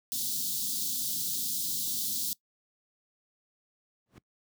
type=band-stop noise; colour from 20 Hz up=white; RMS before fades=-32 dBFS; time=0.12-2.33 s; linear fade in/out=0 ms; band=290 to 3500 Hz; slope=48 dB/octave
type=noise with exponential growth; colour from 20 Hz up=brown; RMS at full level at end=-37 dBFS; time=4.06-4.18 s; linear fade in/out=1 ms; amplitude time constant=26 ms
effects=noise-tail reverb RT60 0.1 s tail -21 dB re dry + high-pass 150 Hz 12 dB/octave